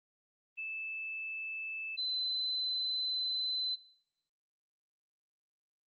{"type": "tone pair in turn", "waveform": "sine", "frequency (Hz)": [2628, 4039], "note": ["E7", "B7"], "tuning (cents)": [-6, 38], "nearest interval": "perfect fifth", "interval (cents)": 744, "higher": "second", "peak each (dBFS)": [-37, -32], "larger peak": "second", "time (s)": [[0.57, 1.97], [1.97, 3.76]], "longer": "second", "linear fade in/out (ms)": 20, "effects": ["noise-tail reverb RT60 0.9 s tail -24 dB re dry", "Opus 24 kbps"]}